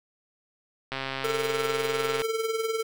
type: click train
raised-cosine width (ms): 0.3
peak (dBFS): -15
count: 175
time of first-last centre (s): 0.92-2.219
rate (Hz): 134
type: tone with tremolo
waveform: square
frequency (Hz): 447.5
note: A4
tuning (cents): +29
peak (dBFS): -24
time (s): 1.24-2.83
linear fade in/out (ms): 5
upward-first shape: triangle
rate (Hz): 20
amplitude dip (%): 70
effects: none